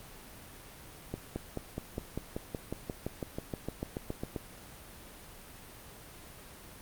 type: accelerating click train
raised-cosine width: 2 ms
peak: -21 dBFS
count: 20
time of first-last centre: 1.14-4.362 s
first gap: 220 ms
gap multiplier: 0.97
effects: pink hiss -50 dBFS RMS until 6.81 s + Opus 32 kbps